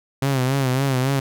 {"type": "tone with vibrato", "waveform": "sawtooth", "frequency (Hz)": 132.7, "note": "C3", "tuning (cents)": 25, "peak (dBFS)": -14, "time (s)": [0.22, 1.2], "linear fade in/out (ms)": 5, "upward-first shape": "sine", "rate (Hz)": 3.6, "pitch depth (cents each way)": 82, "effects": []}